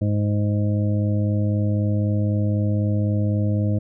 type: harmonic tone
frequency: 103.9 Hz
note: G#2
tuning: 1 cent sharp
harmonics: 1 / 2 / 3 / 5 / 6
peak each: -19 / -25 / -29 / -33 / -35 dBFS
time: 0.01-3.79 s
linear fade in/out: 10 ms
effects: none